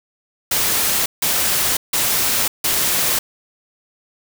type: noise bursts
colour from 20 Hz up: white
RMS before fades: -18 dBFS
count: 4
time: 0.51-3.19 s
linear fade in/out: 5 ms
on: 550 ms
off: 160 ms
effects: none